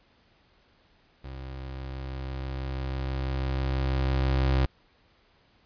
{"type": "tone with level ramp", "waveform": "30% pulse", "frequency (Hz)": 66.1, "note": "C2", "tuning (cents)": 18, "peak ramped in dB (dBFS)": [-35, -18], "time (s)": [1.24, 4.66], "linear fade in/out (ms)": 5, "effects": ["pink hiss -63 dBFS RMS until 5.65 s", "resampled to 11025 Hz"]}